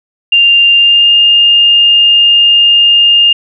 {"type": "tone with pitch glide", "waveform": "sine", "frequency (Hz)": [2794, 2820], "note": ["F7", "F7"], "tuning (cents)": [0, 16], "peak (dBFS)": -3, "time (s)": [0.32, 3.33], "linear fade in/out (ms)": 5, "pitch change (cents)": 16, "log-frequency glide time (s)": [0.74, 1.11], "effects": []}